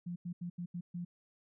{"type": "tone bursts at uneven times", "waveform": "sine", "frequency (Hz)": 174.8, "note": "F3", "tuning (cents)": 2, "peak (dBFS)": -37, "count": 6, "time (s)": [[0.06, 0.16], [0.25, 0.33], [0.41, 0.5], [0.58, 0.66], [0.74, 0.81], [0.94, 1.05]], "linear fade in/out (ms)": 10, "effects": []}